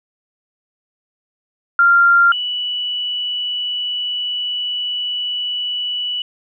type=tone pair in turn; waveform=sine; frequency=1389 / 2955 Hz; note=F6 / F#7; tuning=-10 / -3 cents; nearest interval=octave + minor second; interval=1307 cents; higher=second; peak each=-8 / -19 dBFS; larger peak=first; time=1.79-2.32 / 2.32-6.22 s; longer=second; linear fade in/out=2 ms; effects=none